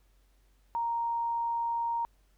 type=tone; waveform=sine; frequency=932.3 Hz; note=A#5; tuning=in tune; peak=-28 dBFS; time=0.75-2.05 s; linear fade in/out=0 ms; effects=added 47 Hz sine -62 dBFS peak until 2.37 s + pink hiss -72 dBFS RMS until 2.37 s